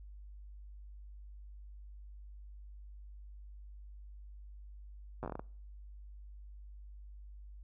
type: slowing click train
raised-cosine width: 1 ms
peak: -26 dBFS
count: 9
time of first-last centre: 5.23-5.395 s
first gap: 8 ms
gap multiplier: 1.26
effects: noise-tail reverb RT60 0.5 s tail -25 dB re dry + added 50 Hz sine -48 dBFS peak until 7.63 s